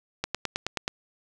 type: click train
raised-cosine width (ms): 0.2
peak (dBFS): -10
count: 7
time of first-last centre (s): 0.24-0.879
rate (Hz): 9.39
effects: none